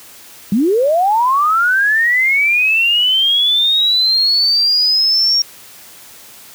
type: linear sweep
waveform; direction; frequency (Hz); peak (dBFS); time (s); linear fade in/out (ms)
sine; up; 185 to 5588; -10; 0.52-5.42; 2
effects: white hiss -39 dBFS RMS until 6.54 s + high-pass 60 Hz 12 dB/octave